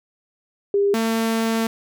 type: tone pair in turn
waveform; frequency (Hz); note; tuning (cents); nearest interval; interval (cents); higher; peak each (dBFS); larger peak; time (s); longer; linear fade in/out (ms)
sine / sawtooth; 401.8 / 225.5; G4 / A3; +43 / +43; minor seventh; 1000; first; -15; neither; 0.74-0.94 / 0.94-1.67; second; 2
effects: none